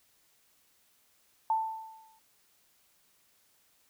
sine tone with exponential decay, 886 Hz, A5, 12 cents sharp, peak -23 dBFS, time 1.5-2.19 s, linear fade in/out 2 ms, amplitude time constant 150 ms, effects white hiss -68 dBFS RMS until 3.89 s

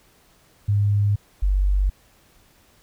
sine tone pair in turn, 102.2 / 48.23 Hz, G#2 / G1, -27 / -27 cents, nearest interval octave + minor second, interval 1300 cents, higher first, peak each -16 dBFS, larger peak neither, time 0.68-1.16 / 1.42-1.9 s, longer neither, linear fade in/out 10 ms, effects pink hiss -57 dBFS RMS until 2.82 s

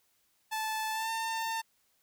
sawtooth tone with pitch glide, 874 to 901.2 Hz, A5 to A5, -12 to +41 cents, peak -28 dBFS, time 0.51-1.62 s, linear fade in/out 20 ms, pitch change +53 cents, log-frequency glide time 0.91-1.11 s, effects white hiss -72 dBFS RMS until 2.02 s

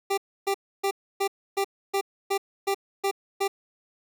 25% pulse tone bursts, 394.2 Hz, G4, 10 cents sharp, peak -19 dBFS, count 10, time 0.1-3.48 s, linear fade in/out 10 ms, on 77 ms, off 290 ms, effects none

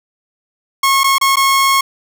sawtooth tone with dropouts, 1089 Hz, C#6, 31 cents flat, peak -6 dBFS, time 0.83-1.81 s, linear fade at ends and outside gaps 5 ms, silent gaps 1.035-1.041 / 1.183-1.212 / 1.358-1.368 s, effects none

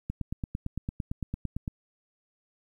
click train, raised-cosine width 5 ms, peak -19 dBFS, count 15, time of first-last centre 0.1-1.678 s, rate 8.87 Hz, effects 10-bit

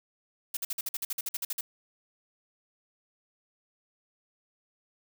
blue noise bursts, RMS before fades -32 dBFS, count 14, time 0.54-1.61 s, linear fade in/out 5 ms, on 30 ms, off 50 ms, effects none

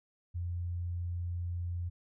sine tone, 87.31 Hz, F2, in tune, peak -33 dBFS, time 0.34-1.9 s, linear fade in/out 20 ms, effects none

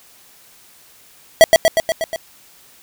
square tone with echo, 652 Hz, E5, 19 cents flat, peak -3 dBFS, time 1.41-1.44 s, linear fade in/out 0 ms, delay 120 ms, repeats 6, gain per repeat -3 dB, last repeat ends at 2.16 s, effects white hiss -48 dBFS RMS until 2.82 s

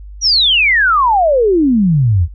sine exponential sweep, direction down, 5920 to 76.7 Hz, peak -8 dBFS, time 0.21-2.28 s, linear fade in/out 50 ms, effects added 50 Hz sine -29 dBFS peak until 2.34 s

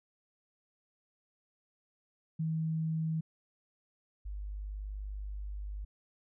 sine tone pair in turn, 160 / 50.4 Hz, D#3 / G1, +49 / +49 cents, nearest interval octave + minor sixth, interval 2000 cents, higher first, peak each -30 / -37 dBFS, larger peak first, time 2.39-3.21 / 4.25-5.85 s, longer second, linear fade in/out 10 ms, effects none

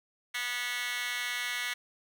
10% pulse tone with high-pass filter, 244.5 Hz, B3, 17 cents flat, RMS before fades -34 dBFS, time 0.34-1.74 s, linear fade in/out 10 ms, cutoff 2200 Hz, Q 8.1, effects none

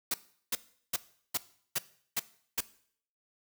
white noise bursts, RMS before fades -30 dBFS, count 7, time 0.11-2.607 s, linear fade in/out 5 ms, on 31 ms, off 380 ms, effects noise-tail reverb RT60 0.6 s tail -18 dB re dry

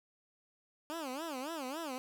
15% pulse tone with vibrato, 291.1 Hz, D4, 15 cents flat, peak -32 dBFS, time 0.9-1.98 s, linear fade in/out 0 ms, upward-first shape sine, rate 3.6 Hz, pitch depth 250 cents each way, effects none

